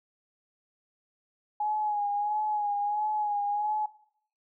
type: tone with vibrato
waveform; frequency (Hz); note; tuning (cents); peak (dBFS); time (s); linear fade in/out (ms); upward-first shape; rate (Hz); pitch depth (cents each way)
sine; 834; G#5; +7; -26; 1.6-3.86; 5; sine; 1.5; 40
effects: noise-tail reverb RT60 0.6 s tail -17 dB re dry